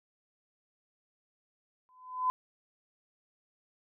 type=tone with exponential growth; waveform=sine; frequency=1013 Hz; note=B5; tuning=44 cents sharp; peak=-23 dBFS; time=1.89-2.3 s; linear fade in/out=0 ms; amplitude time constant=88 ms; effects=none